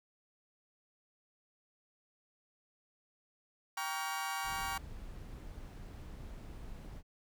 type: chord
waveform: 30% pulse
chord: G half-diminished seventh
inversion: none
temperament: just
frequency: 784 / 940.8 / 1128.9 / 1411.2 Hz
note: G5 / Bb5 / Db6 / F6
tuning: 0 / +16 / +31 / +18 cents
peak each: -38 / -40 / -38 / -42 dBFS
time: 3.77-4.78 s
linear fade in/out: 5 ms
type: noise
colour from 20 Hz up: brown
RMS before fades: -47 dBFS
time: 4.43-7.03 s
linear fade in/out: 50 ms
effects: none